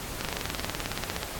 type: slowing click train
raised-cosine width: 0.2 ms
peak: -12 dBFS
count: 21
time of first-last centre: 0.21-1.231 s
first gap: 38 ms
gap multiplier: 1.03
effects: pink hiss -37 dBFS RMS until 1.39 s + AAC 64 kbps